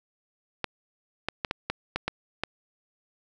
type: clicks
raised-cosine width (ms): 0.3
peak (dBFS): -11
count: 8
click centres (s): 0.643 / 1.286 / 1.448 / 1.511 / 1.7 / 1.96 / 2.08 / 2.436
effects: none